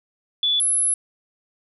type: tone pair in turn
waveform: sine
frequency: 3450 / 10975 Hz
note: A7 / F9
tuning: -35 / -31 cents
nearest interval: octave + minor sixth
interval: 2004 cents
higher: second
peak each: -17 dBFS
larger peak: neither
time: 0.43-0.6 / 0.6-0.94 s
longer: second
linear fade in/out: 2 ms
effects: none